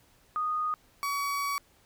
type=tone pair in turn; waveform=sine / 35% pulse; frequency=1237 / 1132 Hz; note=D#6 / C#6; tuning=-10 / +36 cents; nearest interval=major second; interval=154 cents; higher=first; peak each=-27 dBFS; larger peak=neither; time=0.36-0.74 / 1.03-1.58 s; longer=second; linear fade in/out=0 ms; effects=pink hiss -63 dBFS RMS until 1.85 s